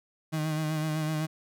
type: tone with vibrato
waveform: 35% pulse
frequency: 155.56 Hz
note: D#3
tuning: in tune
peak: -26 dBFS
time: 0.32-1.27 s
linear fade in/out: 20 ms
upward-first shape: sine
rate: 7.9 Hz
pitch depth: 34 cents each way
effects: none